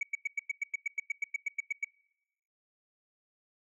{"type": "tone bursts", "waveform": "sine", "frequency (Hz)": 2262, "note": "C#7", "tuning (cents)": 34, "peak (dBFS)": -26, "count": 16, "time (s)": [0.01, 1.846], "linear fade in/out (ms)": 5, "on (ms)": 21, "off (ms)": 100, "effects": ["noise-tail reverb RT60 0.9 s tail -26 dB re dry", "tanh soft clip ceiling -27 dBFS"]}